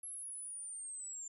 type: linear sweep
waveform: sine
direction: down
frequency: 11175 to 7200 Hz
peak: -40 dBFS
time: 0.03-1.28 s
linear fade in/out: 5 ms
effects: tanh soft clip ceiling -42 dBFS